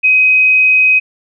sine tone, 2522 Hz, D#7, 23 cents sharp, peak -6 dBFS, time 0.03-1 s, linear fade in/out 20 ms, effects none

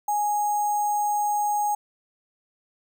sine tone with sample-and-hold, 830 Hz, G#5, 1 cent flat, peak -21 dBFS, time 0.08-1.75 s, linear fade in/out 5 ms, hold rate 7350 Hz, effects none

